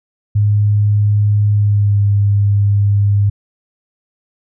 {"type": "tone with pitch glide", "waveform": "sine", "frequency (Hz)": [103.83, 101.46], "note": ["G#2", "G#2"], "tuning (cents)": [0, -40], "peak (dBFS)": -9, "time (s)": [0.35, 3.3], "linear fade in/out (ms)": 10, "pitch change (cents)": -40, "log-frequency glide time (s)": [1.52, 2.03], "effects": []}